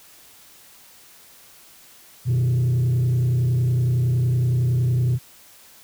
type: tone with frequency modulation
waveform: sine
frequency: 123.47 Hz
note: B2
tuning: in tune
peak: -14 dBFS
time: 2.25-5.19 s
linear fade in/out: 50 ms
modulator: 30.8 Hz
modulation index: 0.5
effects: tanh soft clip ceiling -16 dBFS + white hiss -49 dBFS RMS until 5.83 s